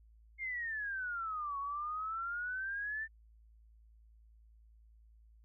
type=exponential two-way sweep; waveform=sine; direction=down then up; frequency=2150 to 1106 to 1796 Hz; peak=-36 dBFS; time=0.38-3.08 s; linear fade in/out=50 ms; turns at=1.58 s; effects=added 55 Hz sine -59 dBFS peak until 5.44 s